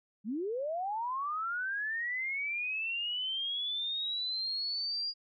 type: linear sweep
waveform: sine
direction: up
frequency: 190 to 4841 Hz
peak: -32 dBFS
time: 0.24-5.14 s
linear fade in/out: 50 ms
effects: none